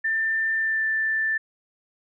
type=tone with pitch glide; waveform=sine; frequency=1787 to 1768.5 Hz; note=A6 to A6; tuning=+26 to +8 cents; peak=-21 dBFS; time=0.04-1.38 s; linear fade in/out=10 ms; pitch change=-18 cents; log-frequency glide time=0.57-0.85 s; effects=none